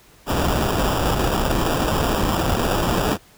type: noise with sample-and-hold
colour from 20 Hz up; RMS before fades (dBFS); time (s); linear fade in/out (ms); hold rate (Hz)
pink; -20; 0.26-3.18; 50; 2100
effects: pink hiss -51 dBFS RMS until 3.37 s